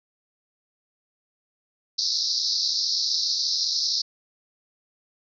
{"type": "band-pass noise", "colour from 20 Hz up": "white", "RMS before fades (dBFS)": -25, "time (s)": [1.98, 4.02], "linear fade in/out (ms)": 10, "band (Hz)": [4000, 5600], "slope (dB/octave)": 96, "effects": []}